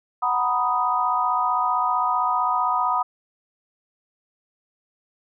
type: chord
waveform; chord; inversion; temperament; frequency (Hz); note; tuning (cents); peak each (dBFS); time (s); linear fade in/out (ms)
sine; B major seventh; second; equal; 740 / 932.3 / 987.8 / 1244.5; F#5 / A#5 / B5 / D#6; 0 / 0 / 0 / 0; -26 / -29 / -23 / -23; 0.22-3.03; 10
effects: none